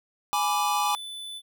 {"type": "chord", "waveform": "square", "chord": "G# diminished", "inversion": "none", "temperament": "equal", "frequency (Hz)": [830.6, 987.8, 1174.7], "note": ["G#5", "B5", "D6"], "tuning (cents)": [0, 0, 0], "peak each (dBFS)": [-27, -30, -28], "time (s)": [0.33, 0.95], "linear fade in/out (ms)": 0}
{"type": "tone", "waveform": "square", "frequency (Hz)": 3497, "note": "A7", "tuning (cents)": -11, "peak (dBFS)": -36, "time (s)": [0.83, 1.42], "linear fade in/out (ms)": 50}
{"effects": []}